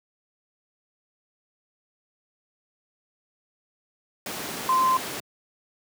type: tone in noise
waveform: sine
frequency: 1039 Hz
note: C6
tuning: 12 cents flat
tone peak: -18 dBFS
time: 4.69-4.97 s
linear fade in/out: 2 ms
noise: pink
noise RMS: -32 dBFS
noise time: 4.26-5.2 s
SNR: +11 dB
effects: high-pass 200 Hz 12 dB/octave